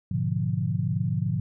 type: chord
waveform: sine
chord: G# diminished seventh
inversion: none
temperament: equal with one note detuned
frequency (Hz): 104.73 / 123.47 / 146.83 / 174.61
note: G#2 / B2 / D3 / F3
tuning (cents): +15 / 0 / 0 / 0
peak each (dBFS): -29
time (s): 0.11-1.4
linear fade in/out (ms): 5
effects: none